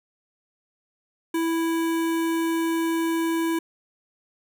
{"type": "tone with notch filter", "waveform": "square", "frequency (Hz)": 329.6, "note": "E4", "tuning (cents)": 0, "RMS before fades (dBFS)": -24, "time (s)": [1.34, 3.59], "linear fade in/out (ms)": 5, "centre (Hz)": 4800, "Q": 1.5, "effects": []}